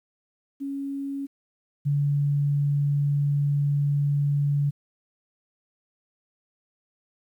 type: tone pair in turn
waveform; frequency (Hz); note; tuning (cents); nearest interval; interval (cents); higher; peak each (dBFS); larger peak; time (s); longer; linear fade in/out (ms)
sine; 277.2 / 143.4; C#4 / D3; 0 / -41; major seventh; 1141; first; -28 / -20; second; 0.6-1.27 / 1.85-4.71; second; 20
effects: 10-bit